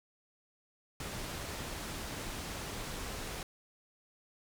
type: low-pass noise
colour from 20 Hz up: pink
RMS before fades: -41 dBFS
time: 1-3.43 s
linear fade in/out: 2 ms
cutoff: 11000 Hz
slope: 12 dB/octave
effects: none